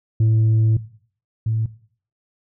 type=tone pair in turn; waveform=sine; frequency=110.6 / 111.11 Hz; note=A2 / A2; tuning=+9 / +17 cents; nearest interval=unison; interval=8 cents; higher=second; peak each=-10 / -17 dBFS; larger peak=first; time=0.2-0.77 / 1.46-1.66 s; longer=first; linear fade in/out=5 ms; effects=noise-tail reverb RT60 0.5 s tail -17 dB re dry + tanh soft clip ceiling -12 dBFS